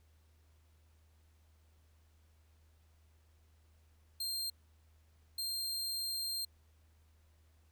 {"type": "tone bursts at uneven times", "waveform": "sawtooth", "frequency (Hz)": 4186, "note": "C8", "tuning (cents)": 0, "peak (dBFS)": -33, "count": 2, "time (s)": [[4.2, 4.5], [5.38, 6.45]], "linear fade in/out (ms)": 5, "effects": ["added 78 Hz sine -64 dBFS peak until 7.71 s", "pink hiss -75 dBFS RMS until 7.71 s"]}